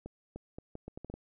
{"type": "accelerating click train", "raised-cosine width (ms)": 2, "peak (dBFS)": -29, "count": 9, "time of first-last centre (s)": [0.06, 1.14], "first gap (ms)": 300, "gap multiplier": 0.75, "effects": []}